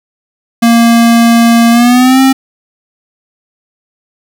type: tone with pitch glide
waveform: square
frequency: 232.6 to 265.6 Hz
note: A#3 to C4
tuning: -4 to +26 cents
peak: -4 dBFS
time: 0.62-2.33 s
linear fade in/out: 10 ms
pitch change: +230 cents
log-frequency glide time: 1.71-2.21 s
effects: none